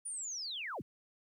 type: linear sweep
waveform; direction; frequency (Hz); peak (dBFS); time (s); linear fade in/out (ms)
sine; down; 9670 to 36.23; -38; 0.05-0.82; 10
effects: 12-bit